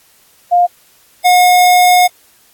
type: tone pair in turn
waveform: sine / square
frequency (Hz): 706 / 721.7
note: F5 / F#5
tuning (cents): +19 / -43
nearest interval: unison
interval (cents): 38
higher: second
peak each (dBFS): -6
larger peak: neither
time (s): 0.51-0.67 / 1.24-2.08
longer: second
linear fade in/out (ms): 20
effects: white hiss -49 dBFS RMS until 2.53 s + AAC 64 kbps